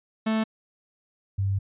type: tone pair in turn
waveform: 45% pulse / sine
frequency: 220 / 98 Hz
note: A3 / G2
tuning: 0 / 0 cents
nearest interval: octave + major second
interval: 1400 cents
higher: first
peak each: -22 dBFS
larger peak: neither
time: 0.26-0.44 / 1.38-1.59 s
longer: second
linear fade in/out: 10 ms
effects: resampled to 8000 Hz